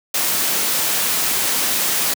white noise, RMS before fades -19 dBFS, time 0.14-2.14 s, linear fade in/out 5 ms, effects high-pass 150 Hz 12 dB/octave

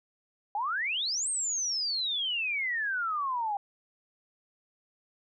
sine exponential two-way sweep, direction up then down, 790 to 8610 to 790 Hz, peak -28 dBFS, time 0.55-3.57 s, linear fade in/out 2 ms, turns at 1.29 s, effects none

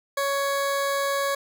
20% pulse tone, 557 Hz, C#5, 8 cents sharp, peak -18 dBFS, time 0.17-1.35 s, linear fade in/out 5 ms, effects none

